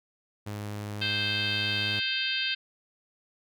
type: tone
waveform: sawtooth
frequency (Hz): 103.83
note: G#2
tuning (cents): 0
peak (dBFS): -30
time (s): 0.46-2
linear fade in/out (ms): 10
type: harmonic tone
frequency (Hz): 523.3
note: C5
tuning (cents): 0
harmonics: 3 / 4 / 5 / 6 / 7 / 8 / 9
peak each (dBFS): -34 / -41 / -32 / -32 / -34 / -39 / -37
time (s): 1.01-2.55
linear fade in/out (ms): 10
effects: none